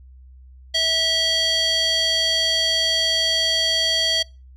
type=tone with band-pass filter; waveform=square; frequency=651 Hz; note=E5; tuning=22 cents flat; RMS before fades=-20 dBFS; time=0.74-4.23 s; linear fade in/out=10 ms; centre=3900 Hz; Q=8; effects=noise-tail reverb RT60 0.3 s tail -25 dB re dry + added 64 Hz sine -42 dBFS peak until 4.56 s